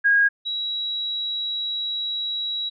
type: tone pair in turn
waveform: sine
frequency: 1636 / 3880 Hz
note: G#6 / B7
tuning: -26 / -31 cents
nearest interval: octave + minor third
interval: 1495 cents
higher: second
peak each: -14 / -24 dBFS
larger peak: first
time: 0.04-0.29 / 0.45-2.7 s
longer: second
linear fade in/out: 20 ms
effects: none